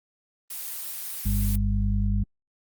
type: noise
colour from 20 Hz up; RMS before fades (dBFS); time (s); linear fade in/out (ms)
blue; -34; 0.5-1.56; 5
type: harmonic tone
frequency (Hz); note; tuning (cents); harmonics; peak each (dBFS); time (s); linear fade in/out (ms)
50.4; G1; +49; 1 / 2 / 4; -23 / -26 / -29; 1.25-2.24; 10
effects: Opus 32 kbps